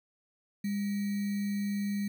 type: tone with sample-and-hold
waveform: sine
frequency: 202.2 Hz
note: G#3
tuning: 46 cents flat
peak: -29 dBFS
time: 0.64-2.08 s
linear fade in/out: 5 ms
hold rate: 2100 Hz
effects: none